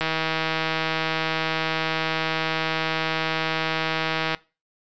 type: click train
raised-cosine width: 0.3 ms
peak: -8 dBFS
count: 695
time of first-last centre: 0.01-4.348 s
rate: 160 Hz
effects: noise-tail reverb RT60 0.3 s tail -21 dB re dry + resampled to 16000 Hz